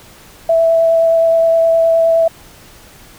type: tone with vibrato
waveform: sine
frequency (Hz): 659.3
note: E5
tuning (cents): 0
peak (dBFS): -8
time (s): 0.49-2.28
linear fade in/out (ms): 5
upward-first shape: sine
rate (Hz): 9.6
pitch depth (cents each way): 9
effects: pink hiss -41 dBFS RMS until 3.18 s